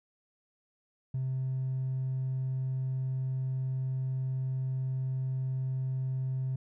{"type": "tone with hard clipping", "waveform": "sine", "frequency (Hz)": 130.81, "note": "C3", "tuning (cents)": 0, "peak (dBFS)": -30, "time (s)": [1.14, 6.56], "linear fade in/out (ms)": 5, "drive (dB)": 1, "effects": []}